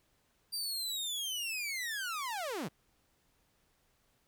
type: linear sweep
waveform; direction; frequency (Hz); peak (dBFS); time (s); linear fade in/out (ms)
sawtooth; down; 4756 to 117; -32; 0.52-2.69; 20
effects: pink hiss -73 dBFS RMS until 4.27 s